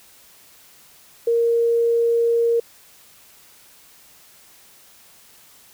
sine tone, 466.2 Hz, A#4, in tune, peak -15 dBFS, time 1.27-2.6 s, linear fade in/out 5 ms, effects white hiss -50 dBFS RMS until 5.73 s

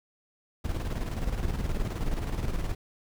brown noise with tremolo, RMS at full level -28 dBFS, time 0.64-2.75 s, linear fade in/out 10 ms, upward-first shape square, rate 19 Hz, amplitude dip 50%, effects none

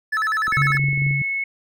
triangle tone with vibrato, 1500 Hz, F#6, 23 cents sharp, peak -17 dBFS, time 0.12-0.78 s, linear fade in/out 10 ms, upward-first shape square, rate 10 Hz, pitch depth 250 cents each way
click train, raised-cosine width 3 ms, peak -24 dBFS, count 15, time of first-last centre 0.48-1.111 s, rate 22.2 Hz
sine tone, 2194 Hz, C#7, 18 cents flat, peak -21 dBFS, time 0.52-1.44 s, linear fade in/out 5 ms
sine tone with tremolo, 140.5 Hz, C#3, 24 cents sharp, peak -17 dBFS, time 0.57-1.22 s, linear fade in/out 2 ms, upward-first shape triangle, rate 4.5 Hz, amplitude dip 45%
effects none

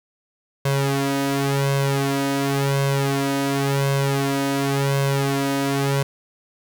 sawtooth tone with flanger, 138.4 Hz, C#3, 2 cents flat, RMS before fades -21 dBFS, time 0.65-6.03 s, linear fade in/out 5 ms, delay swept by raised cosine 1.9 to 3.2 ms, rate 0.92 Hz, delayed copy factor +0.9, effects 8-bit

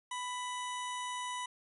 harmonic tone with a mistuned harmonic, 993 Hz, B5, 9 cents sharp, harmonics 1 / 2 / 3 / 4 / 6 / 7 / 8 / 9 / 10, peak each -38 / -45 / -46 / -50 / -51 / -53 / -57 / -53 / -53 dBFS, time 0.11-1.46 s, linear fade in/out 5 ms, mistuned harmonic 4, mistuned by -72 cents, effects none

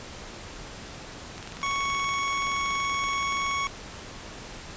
click train, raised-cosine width 0.2 ms, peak -22 dBFS, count 46, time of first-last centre 1.38-3.513 s, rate 21.1 Hz
25% pulse tone, 1111 Hz, C#6, 4 cents sharp, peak -22 dBFS, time 1.63-3.67 s, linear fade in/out 0 ms
effects pink hiss -41 dBFS RMS until 4.76 s + resampled to 16000 Hz

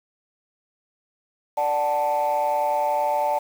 sine chord, D major, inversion none, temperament equal with one note detuned, 587.3 / 748.6 / 880 Hz, D5 / F#5 / A5, 0 / +20 / 0 cents, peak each -23 / -25 / -21 dBFS, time 1.57-3.39 s, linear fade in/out 10 ms, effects tanh soft clip ceiling -15 dBFS + 7-bit

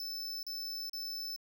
square tone bursts, 5274 Hz, E8, in tune, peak -38 dBFS, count 3, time 0-1.362 s, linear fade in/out 2 ms, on 430 ms, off 36 ms, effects none

